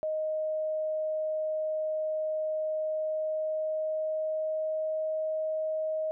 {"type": "tone with pitch glide", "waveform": "sine", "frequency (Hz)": [623, 627.7], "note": ["D#5", "D#5"], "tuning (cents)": [2, 15], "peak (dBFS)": -28, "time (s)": [0.03, 6.11], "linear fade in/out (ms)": 0, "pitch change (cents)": 13, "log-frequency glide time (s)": [2.78, 5.09], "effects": []}